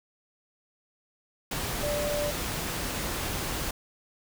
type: tone in noise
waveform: sine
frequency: 587.3 Hz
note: D5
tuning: in tune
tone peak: -28 dBFS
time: 1.83-2.31 s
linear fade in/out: 5 ms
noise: pink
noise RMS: -32 dBFS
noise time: 1.51-3.71 s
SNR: +1 dB
effects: none